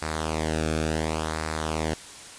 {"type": "tone with flanger", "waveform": "sawtooth", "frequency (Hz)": 78.7, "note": "D#2", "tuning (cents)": 20, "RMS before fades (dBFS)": -28, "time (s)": [0.02, 1.94], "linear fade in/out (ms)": 0, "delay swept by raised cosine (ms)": [0.31, 1.02], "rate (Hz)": 0.7, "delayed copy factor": -0.75, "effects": ["white hiss -43 dBFS RMS until 2.38 s", "resampled to 22050 Hz"]}